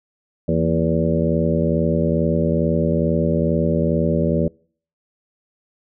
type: harmonic tone with a mistuned harmonic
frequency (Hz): 82.3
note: E2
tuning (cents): -2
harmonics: 1 / 2 / 3 / 4 / 5 / 6 / 7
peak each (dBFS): -26 / -20 / -23 / -26 / -26 / -25 / -24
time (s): 0.48-4.48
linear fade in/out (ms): 5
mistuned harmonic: 3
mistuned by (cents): -88
effects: noise-tail reverb RT60 0.5 s tail -26 dB re dry